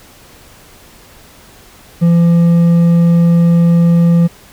triangle tone with hard clipping, 170 Hz, F3, 46 cents flat, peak -7 dBFS, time 2.01-4.28 s, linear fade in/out 20 ms, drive 7 dB, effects pink hiss -41 dBFS RMS until 4.52 s

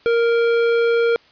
triangle tone with hard clipping, 466.2 Hz, A#4, in tune, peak -16 dBFS, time 0.06-1.16 s, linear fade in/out 0 ms, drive 16 dB, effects white hiss -52 dBFS RMS until 1.31 s + resampled to 11025 Hz

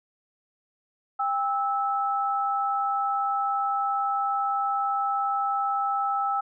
sine tone pair together, 797 / 1308.8 Hz, G5 / E6, +28 / -13 cents, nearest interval major sixth, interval 859 cents, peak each -26 dBFS, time 1.19-6.41 s, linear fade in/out 10 ms, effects none

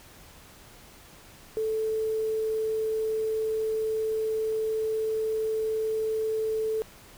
sine tone with quantisation, 438.9 Hz, A4, 4 cents flat, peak -25 dBFS, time 1.57-6.82 s, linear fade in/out 0 ms, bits 8, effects pink hiss -51 dBFS RMS until 7.17 s

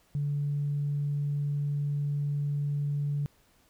sine tone, 144.4 Hz, D3, 29 cents flat, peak -26 dBFS, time 0.15-3.26 s, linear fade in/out 0 ms, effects tanh soft clip ceiling -22 dBFS + pink hiss -65 dBFS RMS until 3.69 s

